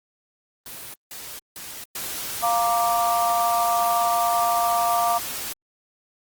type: noise bursts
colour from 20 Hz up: white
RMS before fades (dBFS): -37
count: 3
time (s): 0.66-1.84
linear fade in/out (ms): 2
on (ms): 280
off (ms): 170
type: noise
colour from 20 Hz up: white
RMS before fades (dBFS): -31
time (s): 1.95-5.53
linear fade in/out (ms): 5
type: chord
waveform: sine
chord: Bb major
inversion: second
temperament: equal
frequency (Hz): 698.5 / 932.3 / 1174.7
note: F5 / Bb5 / D6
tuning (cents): 0 / 0 / 0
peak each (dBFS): -21 / -26 / -24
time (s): 2.42-5.19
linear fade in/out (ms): 20
effects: Opus 24 kbps